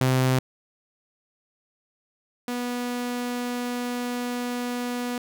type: tone pair in turn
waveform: sawtooth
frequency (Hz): 129.5 / 244.5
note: C3 / B3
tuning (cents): -17 / -17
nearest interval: major seventh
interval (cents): 1100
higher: second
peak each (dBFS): -15 / -23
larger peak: first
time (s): 0.01-0.39 / 2.48-5.18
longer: second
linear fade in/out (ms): 2
effects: none